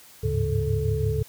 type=tone cluster; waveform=sine; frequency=74.8 / 102 / 108 / 141.5 / 436 Hz; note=D2 / G#2 / A2 / C#3 / A4; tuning=+32 / -31 / -32 / +36 / -16 cents; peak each=-28 dBFS; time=0.23-1.23 s; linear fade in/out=10 ms; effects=white hiss -50 dBFS RMS until 1.28 s